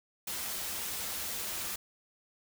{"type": "noise with comb filter", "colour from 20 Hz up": "white", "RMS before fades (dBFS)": -37, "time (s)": [0.27, 1.76], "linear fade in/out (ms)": 5, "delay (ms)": 7.1, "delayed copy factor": -0.5, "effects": []}